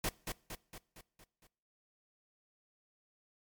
pink noise with echo, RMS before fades -34 dBFS, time 0.04-0.09 s, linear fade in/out 2 ms, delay 230 ms, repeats 6, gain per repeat -5 dB, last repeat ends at 1.47 s, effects noise-tail reverb RT60 0.6 s tail -23 dB re dry + MP3 96 kbps

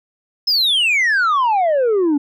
sine exponential sweep, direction down, 5250 to 277.2 Hz, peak -10 dBFS, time 0.47-2.18 s, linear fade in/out 10 ms, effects tanh soft clip ceiling -12 dBFS

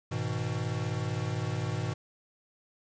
square chord, G# minor, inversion none, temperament equal with one note detuned, 103.83 / 123.47 / 159.38 Hz, G#2 / B2 / D#3, 0 / 0 / +42 cents, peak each -35 / -34 / -37 dBFS, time 0.11-1.94 s, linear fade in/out 10 ms, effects resampled to 16000 Hz + 9-bit

